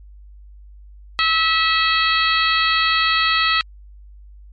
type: harmonic tone with a mistuned harmonic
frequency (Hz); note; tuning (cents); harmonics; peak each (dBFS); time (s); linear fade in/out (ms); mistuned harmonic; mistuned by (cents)
649; E5; -27; 2 / 3 / 4 / 5 / 6 / 7; -19 / -21 / -22 / -23 / -24 / -24; 1.19-3.61; 0; 7; -61
effects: added 50 Hz sine -39 dBFS peak until 4.52 s + MP3 48 kbps